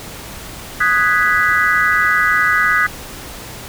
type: chord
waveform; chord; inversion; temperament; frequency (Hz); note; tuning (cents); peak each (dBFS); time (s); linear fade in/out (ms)
sine; G# minor seventh; second; equal with one note detuned; 1244.5 / 1485.1 / 1661.2 / 1975.5; D#6 / F#6 / G#6 / B6; 0 / +6 / 0 / 0; -17; 0.8-2.87; 10
effects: pink hiss -32 dBFS RMS until 3.68 s